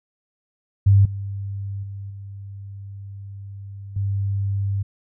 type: tone with level steps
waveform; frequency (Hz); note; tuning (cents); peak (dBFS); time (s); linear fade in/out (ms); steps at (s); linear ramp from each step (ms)
sine; 99.1; G2; +19; -10 / -26 / -30 / -33 / -20; 0.86-4.83; 10; 1.05 / 1.83 / 2.1 / 3.96; 5
effects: none